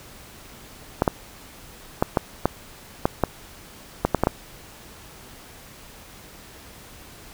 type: clicks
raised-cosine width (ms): 1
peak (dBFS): -3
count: 11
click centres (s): 1.021 / 1.078 / 2.025 / 2.172 / 2.456 / 3.055 / 3.237 / 4.05 / 4.147 / 4.236 / 4.271
effects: pink hiss -45 dBFS RMS until 7.33 s